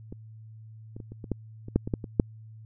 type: clicks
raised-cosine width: 3 ms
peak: -25 / -28 / -28 / -29 / -25 / -14 / -27 / -8 / -20 / -13 / -22 / -6 dBFS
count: 12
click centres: 0.125 / 0.965 / 1.002 / 1.12 / 1.242 / 1.317 / 1.684 / 1.76 / 1.875 / 1.938 / 2.042 / 2.198 s
effects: added 110 Hz sine -44 dBFS peak until 2.65 s